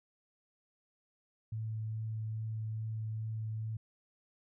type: tone with vibrato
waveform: sine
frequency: 110 Hz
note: A2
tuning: in tune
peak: -35 dBFS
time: 1.52-3.77 s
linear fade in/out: 5 ms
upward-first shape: triangle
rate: 2.4 Hz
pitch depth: 10 cents each way
effects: none